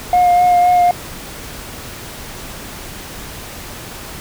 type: tone with vibrato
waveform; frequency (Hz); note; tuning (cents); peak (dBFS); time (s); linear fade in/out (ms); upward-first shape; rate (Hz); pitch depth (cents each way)
sine; 713; F5; +36; -6; 0.13-0.91; 2; sine; 3.9; 17
effects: tanh soft clip ceiling -7 dBFS + pink hiss -31 dBFS RMS until 4.2 s